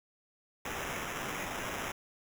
white noise with sample-and-hold, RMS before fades -38 dBFS, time 0.65-1.92 s, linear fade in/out 5 ms, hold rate 4410 Hz, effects none

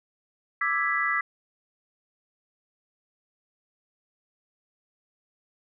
sine chord, E dominant seventh, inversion third, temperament equal, 1174.7 / 1318.5 / 1661.2 / 1975.5 Hz, D6 / E6 / G#6 / B6, 0 / 0 / 0 / 0 cents, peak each -30 / -30 / -30 / -26 dBFS, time 0.61-1.21 s, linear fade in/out 5 ms, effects none

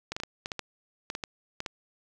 clicks, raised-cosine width 0.2 ms, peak -16 dBFS, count 12, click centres 0.12 / 0.165 / 0.201 / 0.235 / 0.459 / 0.518 / 0.593 / 1.101 / 1.151 / 1.238 / 1.604 / 1.662 s, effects none

